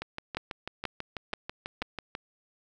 two click trains, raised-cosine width 0.3 ms, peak -15 / -19 dBFS, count 4 / 14, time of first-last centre 0.37-1.819 / 0.02-2.151 s, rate 2.07 / 6.1 Hz, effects none

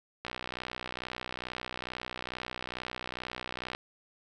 click train, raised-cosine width 0.3 ms, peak -20 dBFS, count 219, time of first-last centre 0.25-3.749 s, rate 62.3 Hz, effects none

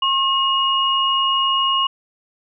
sine tone pair together, 1078 / 2874 Hz, C#6 / F7, -49 / +49 cents, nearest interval octave + perfect fourth, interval 1698 cents, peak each -18 dBFS, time 0.02-1.87 s, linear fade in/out 5 ms, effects none

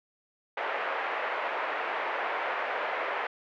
pink band-pass noise, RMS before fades -32 dBFS, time 0.57-3.27 s, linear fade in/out 5 ms, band 510 to 2300 Hz, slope 24 dB/octave, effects none

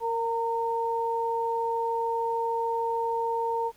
sine tone pair together, 462.7 / 916.6 Hz, A#4 / A#5, -13 / -29 cents, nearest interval octave, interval 1184 cents, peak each -29 / -27 dBFS, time 0-3.72 s, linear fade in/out 50 ms, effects pink hiss -59 dBFS RMS until 3.76 s

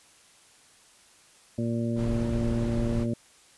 harmonic tone, 116.54 Hz, A#2, in tune, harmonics 1 / 2 / 3 / 4 / 5, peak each -30 / -28 / -35 / -42 / -37 dBFS, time 1.58-3.14 s, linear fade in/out 5 ms
brown noise, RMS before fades -32 dBFS, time 1.95-3.07 s, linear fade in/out 50 ms
effects white hiss -57 dBFS RMS until 3.57 s + resampled to 24000 Hz

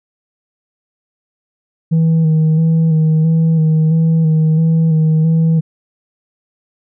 sine tone with vibrato, 160 Hz, D#3, 49 cents sharp, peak -6 dBFS, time 1.91-5.61 s, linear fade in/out 20 ms, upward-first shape square, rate 1.5 Hz, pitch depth 27 cents each way, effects tanh soft clip ceiling -8 dBFS

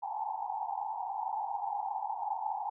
white band-pass noise, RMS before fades -36 dBFS, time 0.02-2.7 s, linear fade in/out 10 ms, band 780 to 900 Hz, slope 96 dB/octave, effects none

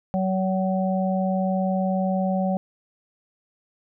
harmonic tone, 188.4 Hz, F#3, 32 cents sharp, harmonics 1 / 3 / 4, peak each -22 / -27 / -28 dBFS, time 0.14-2.57 s, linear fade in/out 0 ms, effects none

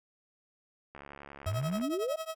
click train, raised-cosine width 0.5 ms, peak -31 dBFS, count 62, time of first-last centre 0.95-1.813 s, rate 70.7 Hz
sine exponential sweep, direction up, 87.31 to 646 Hz, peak -30 dBFS, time 1.46-2.16 s, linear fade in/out 5 ms
30% pulse tone with tremolo, 642 Hz, E5, 46 cents flat, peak -30 dBFS, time 1.46-2.35 s, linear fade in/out 5 ms, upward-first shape triangle, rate 11 Hz, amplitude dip 100%
effects none

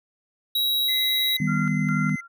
square tone, 3859 Hz, B7, 41 cents flat, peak -21 dBFS, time 0.55-1.37 s, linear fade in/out 5 ms
triangle tone with pitch glide, 2045 to 2059 Hz, C7 to C7, -40 to -28 cents, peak -29 dBFS, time 0.88-2.21 s, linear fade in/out 10 ms, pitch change +12 cents, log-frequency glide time 1.51-1.76 s
sine chord, Eb augmented, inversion none, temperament equal, 155.56 / 196 / 246.9 Hz, Eb3 / G3 / B3, 0 / 0 / 0 cents, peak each -24 / -25 / -27 dBFS, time 1.4-2.16 s, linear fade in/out 5 ms
sine tone with tremolo, 1383 Hz, F6, 17 cents flat, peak -28 dBFS, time 1.47-2.28 s, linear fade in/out 20 ms, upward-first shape square, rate 2.4 Hz, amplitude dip 80%
effects none

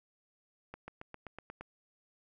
accelerating click train, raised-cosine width 0.5 ms, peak -29 dBFS, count 8, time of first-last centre 0.74-1.61 s, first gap 140 ms, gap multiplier 0.96, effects none

